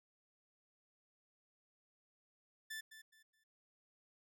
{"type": "tone with echo", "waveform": "sawtooth", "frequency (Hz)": 1760, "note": "A6", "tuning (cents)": 0, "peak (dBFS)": -40, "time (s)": [2.7, 2.81], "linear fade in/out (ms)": 10, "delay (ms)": 210, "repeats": 3, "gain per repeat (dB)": -11, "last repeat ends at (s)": 3.44, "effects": []}